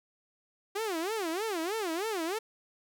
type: tone with vibrato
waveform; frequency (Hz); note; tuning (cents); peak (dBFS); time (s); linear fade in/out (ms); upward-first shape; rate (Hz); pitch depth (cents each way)
sawtooth; 380; F#4; +46; -27; 0.75-2.39; 10; sine; 3.2; 300
effects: none